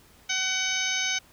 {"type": "harmonic tone with a mistuned harmonic", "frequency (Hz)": 753, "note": "F#5", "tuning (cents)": 30, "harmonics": [1, 2, 3, 4, 5, 6, 7, 8], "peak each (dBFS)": [-41, -33, -30, -32, -33, -40, -36, -31], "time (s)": [0.29, 1.19], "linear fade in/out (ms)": 10, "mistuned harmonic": 8, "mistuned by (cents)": 56, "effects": ["pink hiss -56 dBFS RMS until 1.32 s"]}